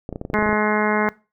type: clicks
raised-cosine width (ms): 2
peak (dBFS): -15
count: 12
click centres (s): 0.091 / 0.127 / 0.159 / 0.214 / 0.251 / 0.301 / 0.334 / 0.388 / 0.425 / 0.462 / 0.492 / 0.529
type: harmonic tone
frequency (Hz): 211.9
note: G#3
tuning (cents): +35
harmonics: 1 / 2 / 3 / 4 / 5 / 6 / 7 / 8 / 9 / 10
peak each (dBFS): -22 / -23 / -27 / -26 / -26 / -31 / -27 / -29 / -31 / -28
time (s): 0.34-1.09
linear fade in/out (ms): 0
effects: noise-tail reverb RT60 0.3 s tail -21 dB re dry